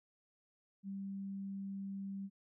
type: tone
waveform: sine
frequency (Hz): 196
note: G3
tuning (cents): 0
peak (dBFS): -40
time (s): 0.83-2.3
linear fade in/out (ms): 50
effects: none